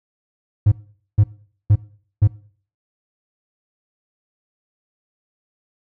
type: tone bursts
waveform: triangle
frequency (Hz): 103.83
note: G#2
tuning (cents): 0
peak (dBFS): -6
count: 4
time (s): 0.66-2.276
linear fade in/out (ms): 10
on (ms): 59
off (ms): 460
effects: noise-tail reverb RT60 0.5 s tail -22 dB re dry + tanh soft clip ceiling -4 dBFS